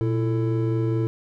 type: tone cluster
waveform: triangle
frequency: 119.2 / 333 / 441.9 Hz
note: A#2 / E4 / A4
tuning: +39 / +18 / +7 cents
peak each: -20 / -24 / -28 dBFS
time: 0.01-1.07 s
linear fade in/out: 0 ms
effects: none